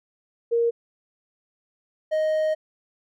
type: tone pair in turn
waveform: sine / triangle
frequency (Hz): 467.2 / 623.6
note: A#4 / D#5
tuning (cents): +4 / +4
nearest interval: perfect fourth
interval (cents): 500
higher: second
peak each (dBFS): -18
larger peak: neither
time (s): 0.51-0.71 / 2.11-2.55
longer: second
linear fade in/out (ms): 20
effects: none